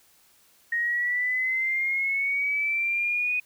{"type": "linear sweep", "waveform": "sine", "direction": "up", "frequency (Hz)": [1864.7, 2489], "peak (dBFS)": -23, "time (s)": [0.72, 3.4], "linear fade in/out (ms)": 5, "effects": ["white hiss -60 dBFS RMS until 3.45 s"]}